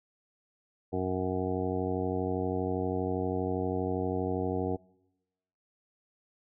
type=harmonic tone; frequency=92.5 Hz; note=F#2; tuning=in tune; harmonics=1 / 2 / 3 / 4 / 5 / 7 / 8 / 9; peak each=-36 / -37 / -35 / -35 / -34 / -40 / -39 / -46 dBFS; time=0.92-4.77 s; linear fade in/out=20 ms; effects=noise-tail reverb RT60 1.0 s tail -25 dB re dry